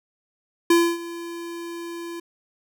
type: tone with ADSR envelope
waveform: square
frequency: 340 Hz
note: F4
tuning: 46 cents flat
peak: -13 dBFS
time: 0.7-2.2 s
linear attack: 5 ms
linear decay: 270 ms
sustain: -19 dB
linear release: 6 ms
effects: none

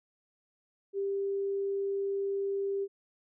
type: tone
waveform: sine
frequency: 395.4 Hz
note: G4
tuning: 15 cents sharp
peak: -29 dBFS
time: 0.93-2.88 s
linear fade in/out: 50 ms
effects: none

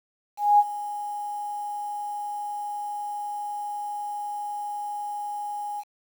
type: tone with ADSR envelope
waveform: sine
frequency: 826 Hz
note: G#5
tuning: 10 cents flat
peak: -12 dBFS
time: 0.37-5.84 s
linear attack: 220 ms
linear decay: 42 ms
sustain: -17 dB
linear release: 47 ms
effects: 8-bit

